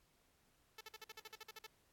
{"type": "tone bursts", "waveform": "5% pulse", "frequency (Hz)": 437.8, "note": "A4", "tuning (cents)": -9, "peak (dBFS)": -38, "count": 12, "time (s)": [0.78, 1.667], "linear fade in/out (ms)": 5, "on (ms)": 29, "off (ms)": 49, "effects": ["pink hiss -75 dBFS RMS until 1.92 s", "AAC 64 kbps"]}